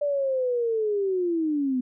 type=linear sweep; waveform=sine; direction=down; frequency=587.3 to 246.9 Hz; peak=-22 dBFS; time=0.01-1.81 s; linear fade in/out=10 ms; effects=none